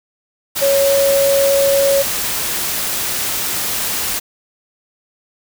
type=tone in noise; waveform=sine; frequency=554.4 Hz; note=C#5; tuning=in tune; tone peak=-11 dBFS; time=0.61-2.03 s; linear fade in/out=20 ms; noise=white; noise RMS=-20 dBFS; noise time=0.55-4.2 s; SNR=+6 dB; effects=none